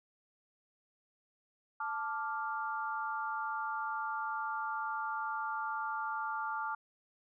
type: chord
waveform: sine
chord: D minor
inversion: second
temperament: equal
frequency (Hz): 880 / 1174.7 / 1396.9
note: A5 / D6 / F6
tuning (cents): 0 / 0 / 0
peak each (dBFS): -38 / -39 / -39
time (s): 1.8-6.75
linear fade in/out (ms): 5
effects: none